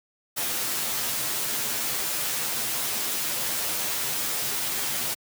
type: noise with comb filter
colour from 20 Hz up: white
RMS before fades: -28 dBFS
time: 0.36-5.15 s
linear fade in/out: 20 ms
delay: 11 ms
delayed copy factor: -0.85
effects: high-pass 80 Hz 12 dB/octave